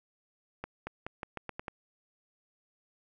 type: accelerating click train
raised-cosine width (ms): 0.5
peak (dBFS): -22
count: 8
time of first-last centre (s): 0.64-1.682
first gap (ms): 230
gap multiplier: 0.85
effects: none